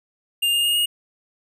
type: tone with pitch steps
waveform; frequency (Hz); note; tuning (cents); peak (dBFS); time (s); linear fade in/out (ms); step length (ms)
square; 2807 / 2827 / 2846 / 2866; F7 / F7 / F7 / F7; +8 / +20 / +32 / +44; -18; 0.42-0.86; 10; 110
effects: none